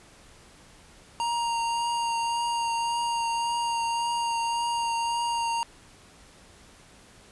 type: tone with vibrato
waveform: square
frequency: 934 Hz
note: A#5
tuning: 3 cents sharp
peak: -26 dBFS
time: 1.2-5.63 s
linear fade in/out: 0 ms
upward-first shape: triangle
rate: 1.8 Hz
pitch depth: 16 cents each way
effects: pink hiss -53 dBFS RMS until 7.31 s + resampled to 24000 Hz